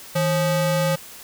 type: ring-modulated tone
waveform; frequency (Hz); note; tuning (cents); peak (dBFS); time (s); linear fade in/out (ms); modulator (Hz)
square; 349.2; F4; 0; -16; 0.15-0.96; 10; 189
effects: white hiss -41 dBFS RMS until 1.23 s